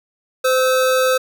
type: tone pair together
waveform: square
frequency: 515 / 1297.7 Hz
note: C5 / E6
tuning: -28 / -28 cents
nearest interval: octave + major third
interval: 1600 cents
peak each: -15 / -21 dBFS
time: 0.44-1.18 s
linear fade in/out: 10 ms
effects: none